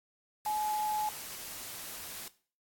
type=tone in noise; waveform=sine; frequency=850 Hz; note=G#5; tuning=40 cents sharp; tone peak=-30 dBFS; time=0.46-1.09 s; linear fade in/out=2 ms; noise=white; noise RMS=-43 dBFS; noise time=0.45-2.28 s; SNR=+10 dB; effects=noise-tail reverb RT60 0.4 s tail -17 dB re dry + AAC 64 kbps